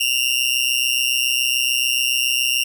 sawtooth tone with amplitude modulation, 2794 Hz, F7, in tune, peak -10 dBFS, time 0-2.64 s, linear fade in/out 10 ms, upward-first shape sine, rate 127 Hz, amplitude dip 85%, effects none

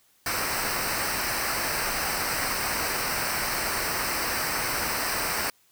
pink noise with comb filter, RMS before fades -28 dBFS, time 0.26-5.5 s, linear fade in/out 2 ms, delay 0.29 ms, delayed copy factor -0.75, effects white hiss -63 dBFS RMS until 5.71 s

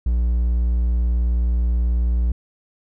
triangle tone, 59.3 Hz, A#1, 30 cents sharp, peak -14 dBFS, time 0.06-2.32 s, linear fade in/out 5 ms, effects none

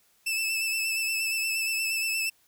sawtooth tone with vibrato, 2637 Hz, E7, in tune, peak -23 dBFS, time 0.26-2.3 s, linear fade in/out 10 ms, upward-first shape sine, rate 8.5 Hz, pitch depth 28 cents each way, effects white hiss -65 dBFS RMS until 2.47 s

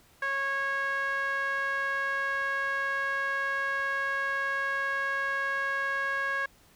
sawtooth tone with band-pass filter, 549 Hz, C#5, 17 cents flat, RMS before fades -30 dBFS, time 0.22-6.46 s, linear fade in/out 5 ms, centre 1500 Hz, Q 6.5, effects pink hiss -60 dBFS RMS until 6.75 s

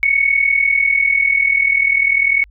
sine tone with amplitude modulation, 2217 Hz, C#7, in tune, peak -8 dBFS, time 0.03-2.44 s, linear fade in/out 0 ms, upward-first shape sine, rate 40.2 Hz, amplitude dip 75%, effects added 50 Hz sine -42 dBFS peak until 2.5 s

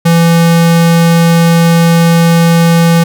square tone, 167.7 Hz, E3, 30 cents sharp, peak -5 dBFS, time 0.05-3.04 s, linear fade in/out 10 ms, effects none

